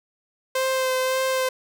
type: tone with vibrato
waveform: sawtooth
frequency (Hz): 520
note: C5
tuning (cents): -11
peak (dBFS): -17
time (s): 0.55-1.49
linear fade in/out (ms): 5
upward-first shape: sine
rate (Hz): 1.8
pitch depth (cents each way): 16
effects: none